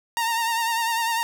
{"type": "tone with vibrato", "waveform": "sawtooth", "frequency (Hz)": 920, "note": "A#5", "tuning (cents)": -23, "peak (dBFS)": -18, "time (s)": [0.17, 1.23], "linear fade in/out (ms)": 0, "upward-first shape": "triangle", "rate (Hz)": 10, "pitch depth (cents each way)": 50, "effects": []}